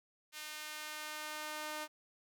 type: tone with high-pass filter sweep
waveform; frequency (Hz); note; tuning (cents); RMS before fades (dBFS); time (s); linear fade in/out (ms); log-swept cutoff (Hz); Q
sawtooth; 304.9; D#4; -35; -44; 0.32-1.88; 50; 2200 to 730; 0.79
effects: none